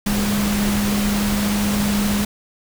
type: tone in noise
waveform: sine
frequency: 205 Hz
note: G#3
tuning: 22 cents flat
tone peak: -18 dBFS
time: 0.06-2.25 s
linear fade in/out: 5 ms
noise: pink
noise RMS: -24 dBFS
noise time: 0.06-2.25 s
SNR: +3 dB
effects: none